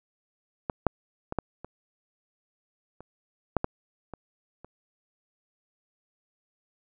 clicks, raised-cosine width 1 ms, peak -14 / -6 / -18 / -12 / -25 / -30 / -8 / -12 / -24 / -30 dBFS, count 10, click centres 0.698 / 0.867 / 1.324 / 1.387 / 1.646 / 3.006 / 3.567 / 3.644 / 4.137 / 4.646 s, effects none

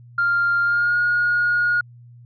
sine tone with pitch glide, 1396.9 to 1437 Hz, F6 to F6, 0 to +49 cents, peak -15 dBFS, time 0.18-1.81 s, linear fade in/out 5 ms, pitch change +49 cents, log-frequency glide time 0.63-0.98 s, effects tanh soft clip ceiling -12 dBFS + added 120 Hz sine -42 dBFS peak until 2.25 s

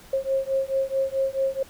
sine beating tone pair, 535 / 539.6 Hz, C5 / C#5, +38 / -47 cents, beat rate 4.6 Hz, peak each -25 dBFS, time 0.13-1.63 s, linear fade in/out 5 ms, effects pink hiss -49 dBFS RMS until 1.69 s

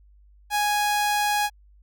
sawtooth tone, 830 Hz, G#5, 1 cent flat, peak -17 dBFS, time 0.5-1.5 s, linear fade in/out 50 ms, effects added 50 Hz sine -51 dBFS peak until 1.82 s

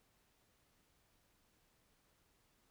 silence, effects pink hiss -75 dBFS RMS until 2.7 s

